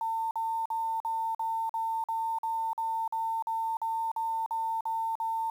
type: tone bursts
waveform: sine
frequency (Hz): 901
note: A5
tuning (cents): +41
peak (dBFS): -28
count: 16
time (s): 0.01-5.5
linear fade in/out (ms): 2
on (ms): 300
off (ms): 46
effects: 9-bit